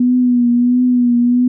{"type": "tone with vibrato", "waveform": "sine", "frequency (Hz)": 245, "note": "B3", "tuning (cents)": -14, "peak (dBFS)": -9, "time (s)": [0, 1.48], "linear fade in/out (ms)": 5, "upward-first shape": "triangle", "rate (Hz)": 1.5, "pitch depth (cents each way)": 45, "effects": []}